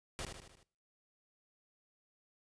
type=noise with echo; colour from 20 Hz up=pink; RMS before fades=-41 dBFS; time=0.19-0.25 s; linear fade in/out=0 ms; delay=76 ms; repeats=5; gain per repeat=-5 dB; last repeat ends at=0.63 s; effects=noise-tail reverb RT60 0.5 s tail -21 dB re dry + resampled to 22050 Hz